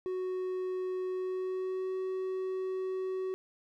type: tone with pitch glide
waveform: triangle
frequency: 370 to 375.6 Hz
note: F#4 to F#4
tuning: 0 to +26 cents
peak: -30 dBFS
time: 0.06-3.34 s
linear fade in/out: 0 ms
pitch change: +26 cents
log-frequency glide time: 1.09-1.94 s
effects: none